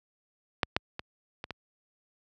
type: clicks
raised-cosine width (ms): 0.3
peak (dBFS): -7 / -8 / -19 / -20 / -20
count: 5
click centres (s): 0.632 / 0.765 / 0.994 / 1.441 / 1.507
effects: high-pass 60 Hz 12 dB/octave